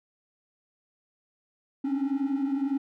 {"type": "tone cluster", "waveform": "triangle", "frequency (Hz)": [265.4, 275.4, 297], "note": ["C4", "C#4", "D4"], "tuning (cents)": [25, -11, 20], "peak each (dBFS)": [-29, -24, -32], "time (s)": [1.84, 2.78], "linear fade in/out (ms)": 10, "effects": ["tanh soft clip ceiling -18 dBFS"]}